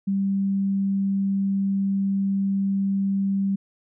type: tone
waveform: sine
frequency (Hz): 196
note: G3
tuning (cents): 0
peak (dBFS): -20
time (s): 0.07-3.56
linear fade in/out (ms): 10
effects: none